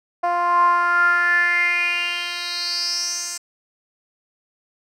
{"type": "tone with band-pass filter sweep", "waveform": "10% pulse", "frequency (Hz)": 349.2, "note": "F4", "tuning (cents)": 0, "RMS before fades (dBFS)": -20, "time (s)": [0.23, 3.38], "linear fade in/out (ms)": 10, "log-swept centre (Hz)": [790, 7200], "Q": 6.9, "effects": []}